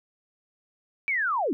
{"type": "linear sweep", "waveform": "sine", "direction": "down", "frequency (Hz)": [2343, 230.8], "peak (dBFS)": -23, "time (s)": [1.08, 1.53], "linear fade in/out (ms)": 0, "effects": []}